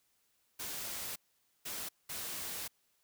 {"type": "noise bursts at uneven times", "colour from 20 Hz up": "white", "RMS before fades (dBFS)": -41, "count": 3, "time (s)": [[0.59, 1.16], [1.65, 1.89], [2.09, 2.68]], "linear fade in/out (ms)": 10, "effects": ["white hiss -75 dBFS RMS until 3.03 s"]}